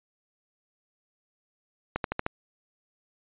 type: accelerating click train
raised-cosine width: 0.5 ms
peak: -12 dBFS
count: 5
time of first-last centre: 1.96-2.264 s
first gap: 82 ms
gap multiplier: 0.95
effects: resampled to 8000 Hz